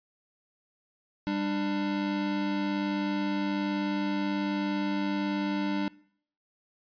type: tone pair together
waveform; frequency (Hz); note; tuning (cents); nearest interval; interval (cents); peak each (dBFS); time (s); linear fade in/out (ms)
square; 198.22 / 297; G3 / D4; +20 / +20; perfect fifth; 700; -32 / -30; 1.27-5.88; 0
effects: noise-tail reverb RT60 0.6 s tail -23 dB re dry + resampled to 11025 Hz